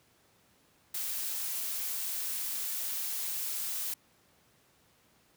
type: noise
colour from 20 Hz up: blue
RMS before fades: -35 dBFS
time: 0.94-3.94 s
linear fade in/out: 5 ms
effects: pink hiss -66 dBFS RMS until 5.36 s + high-pass 80 Hz 12 dB/octave